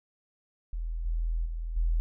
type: tone with level steps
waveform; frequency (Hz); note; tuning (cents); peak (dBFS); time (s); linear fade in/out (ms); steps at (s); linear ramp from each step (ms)
sine; 41.2; E1; 0; -30 / -26 / -31 / -23; 0.73-2; 0; 1.05 / 1.45 / 1.76; 10
effects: none